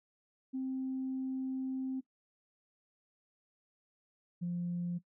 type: tone pair in turn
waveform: sine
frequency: 262.3 / 174.59 Hz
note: C4 / F3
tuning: +4 / 0 cents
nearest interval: perfect fifth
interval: 704 cents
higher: first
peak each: -33 / -32 dBFS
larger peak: second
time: 0.53-2.01 / 4.41-4.99 s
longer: first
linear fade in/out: 20 ms
effects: noise-tail reverb RT60 0.1 s tail -18 dB re dry + tanh soft clip ceiling -29 dBFS